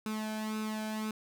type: tone with flanger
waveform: sawtooth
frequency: 216.4 Hz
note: A3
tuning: 29 cents flat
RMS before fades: -36 dBFS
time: 0.06-1.11 s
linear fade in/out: 2 ms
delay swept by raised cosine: 0.78 to 1.28 ms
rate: 1.9 Hz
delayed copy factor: +0.7
effects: none